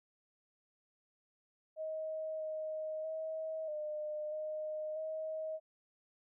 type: tone with pitch steps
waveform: sine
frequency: 630 / 625 / 636 / 606 / 617 / 631 Hz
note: D#5 / D#5 / D#5 / D#5 / D#5 / D#5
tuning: +21 / +8 / +38 / -46 / -15 / +24 cents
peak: -37 dBFS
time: 1.76-5.6 s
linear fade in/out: 50 ms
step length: 640 ms
effects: none